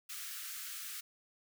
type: high-pass noise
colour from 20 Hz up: white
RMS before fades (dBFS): -44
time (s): 0.09-1.01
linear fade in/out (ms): 10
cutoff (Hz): 1200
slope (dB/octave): 96
effects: none